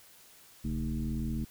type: tone with frequency modulation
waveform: sine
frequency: 140 Hz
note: C#3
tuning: 18 cents sharp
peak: -30 dBFS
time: 0.64-1.45 s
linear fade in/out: 10 ms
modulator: 81.4 Hz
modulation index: 1.6
effects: white hiss -57 dBFS RMS until 1.5 s